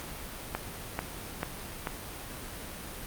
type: click train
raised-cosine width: 0.5 ms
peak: -15 dBFS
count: 4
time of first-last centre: 0.55-1.872 s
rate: 2.27 Hz
effects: pink hiss -41 dBFS RMS until 3.06 s + Opus 48 kbps